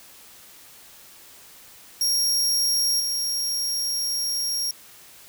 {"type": "tone with level steps", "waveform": "sawtooth", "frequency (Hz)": 5588, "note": "F8", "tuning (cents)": 0, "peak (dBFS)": [-17, -21], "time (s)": [2.01, 4.71], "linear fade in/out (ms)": 2, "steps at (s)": 3, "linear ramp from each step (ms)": 2, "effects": ["white hiss -48 dBFS RMS until 5.28 s"]}